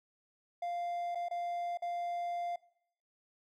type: tone with dropouts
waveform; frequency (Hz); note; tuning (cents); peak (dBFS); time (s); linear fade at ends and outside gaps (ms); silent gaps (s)
triangle; 697; F5; -4; -32; 0.62-2.56; 5; 1.149-1.154 / 1.286-1.31 / 1.774-1.821
effects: noise-tail reverb RT60 0.7 s tail -21 dB re dry